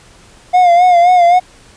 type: tone with vibrato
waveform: triangle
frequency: 709 Hz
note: F5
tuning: 26 cents sharp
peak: -3 dBFS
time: 0.53-1.4 s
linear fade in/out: 20 ms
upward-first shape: sine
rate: 3.8 Hz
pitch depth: 58 cents each way
effects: pink hiss -43 dBFS RMS until 1.76 s + resampled to 22050 Hz